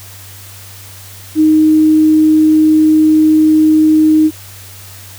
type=tone; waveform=sine; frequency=311.1 Hz; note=D#4; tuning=in tune; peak=-5 dBFS; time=1.35-4.31 s; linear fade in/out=50 ms; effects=added 97 Hz sine -35 dBFS peak until 5.18 s + white hiss -35 dBFS RMS until 5.18 s